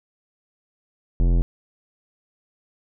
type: tone with tanh clipping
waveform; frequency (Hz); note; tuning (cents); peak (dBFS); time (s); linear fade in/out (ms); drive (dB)
sine; 43.22; F1; -17; -17; 1.2-1.42; 0; 17
effects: none